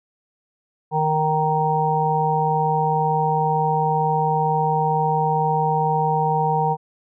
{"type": "harmonic tone", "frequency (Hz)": 155.56, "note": "D#3", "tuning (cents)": 0, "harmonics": [1, 3, 5, 6], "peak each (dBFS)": [-23, -25, -21, -22], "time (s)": [0.91, 6.77], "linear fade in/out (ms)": 50, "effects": []}